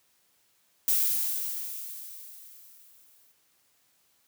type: noise with exponential decay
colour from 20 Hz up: violet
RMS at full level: -23 dBFS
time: 0.88-3.32 s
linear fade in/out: 1 ms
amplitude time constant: 530 ms
effects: white hiss -68 dBFS RMS until 4.27 s + high-pass 60 Hz 12 dB/octave